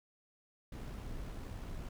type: noise with amplitude modulation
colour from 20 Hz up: brown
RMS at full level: -42 dBFS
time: 0.72-1.89 s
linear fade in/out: 5 ms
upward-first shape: sine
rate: 64.6 Hz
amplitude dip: 30%
effects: none